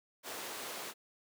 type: high-pass noise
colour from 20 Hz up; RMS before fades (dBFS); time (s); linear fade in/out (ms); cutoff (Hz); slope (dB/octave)
pink; -43; 0.23-0.94; 50; 410; 12
effects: none